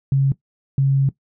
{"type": "tone bursts at uneven times", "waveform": "sine", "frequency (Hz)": 136.6, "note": "C#3", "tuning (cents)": -25, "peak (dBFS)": -13, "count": 2, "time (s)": [[0.12, 0.32], [0.78, 1.09]], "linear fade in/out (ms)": 2, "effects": ["noise-tail reverb RT60 0.1 s tail -17 dB re dry"]}